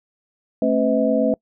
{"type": "tone cluster", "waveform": "sine", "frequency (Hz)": [222.5, 270.9, 505, 640], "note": ["A3", "C#4", "B4", "D#5"], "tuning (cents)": [20, -40, 39, 49], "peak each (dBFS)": -21, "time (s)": [0.62, 1.34], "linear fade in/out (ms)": 2, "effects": ["noise-tail reverb RT60 0.1 s tail -26 dB re dry"]}